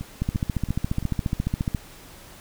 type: two click trains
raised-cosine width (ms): 5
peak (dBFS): -11 / -19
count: 23 / 4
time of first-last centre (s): 0.22-1.748 / 0.01-1.027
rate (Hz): 14.4 / 2.95
effects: pink hiss -46 dBFS RMS until 2.4 s